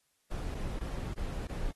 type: noise with dropouts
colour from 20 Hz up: brown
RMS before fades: -36 dBFS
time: 0.31-1.71 s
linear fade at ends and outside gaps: 2 ms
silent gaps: 0.545-0.551 / 0.789-0.81 / 1.137-1.176 / 1.47-1.495 s
effects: white hiss -75 dBFS RMS until 1.75 s + AAC 32 kbps